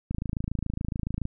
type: click train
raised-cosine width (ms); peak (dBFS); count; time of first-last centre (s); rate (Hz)
5; -17; 32; 0.11-1.254; 27.1
effects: none